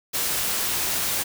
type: noise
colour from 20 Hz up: white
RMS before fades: -25 dBFS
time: 0.13-1.24 s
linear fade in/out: 20 ms
effects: none